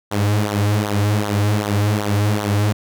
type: tone with flanger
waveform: sawtooth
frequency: 103.6 Hz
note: G#2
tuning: 4 cents flat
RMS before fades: -18 dBFS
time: 0.11-2.73 s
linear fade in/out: 10 ms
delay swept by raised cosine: 0.39 to 5.59 ms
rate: 2.6 Hz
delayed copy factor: -0.75
effects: none